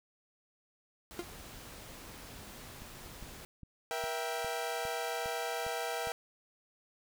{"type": "noise", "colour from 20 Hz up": "pink", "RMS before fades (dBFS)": -49, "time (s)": [1.11, 3.45], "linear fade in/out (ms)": 0}
{"type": "tone with exponential decay", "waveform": "40% pulse", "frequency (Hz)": 349.2, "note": "F4", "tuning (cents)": 0, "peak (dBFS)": -32, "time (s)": [1.19, 1.27], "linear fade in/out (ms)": 2, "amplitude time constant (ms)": 17}
{"type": "click train", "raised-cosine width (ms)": 5, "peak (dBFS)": -36, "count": 9, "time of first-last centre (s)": [2.82, 6.072], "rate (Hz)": 2.46}
{"type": "chord", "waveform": "sawtooth", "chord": "E diminished", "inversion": "second", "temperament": "equal with one note detuned", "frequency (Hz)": [476.2, 659.3, 784], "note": ["Bb4", "E5", "G5"], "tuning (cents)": [37, 0, 0], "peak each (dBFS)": -35, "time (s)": [3.91, 6.12], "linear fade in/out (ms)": 0}
{"effects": []}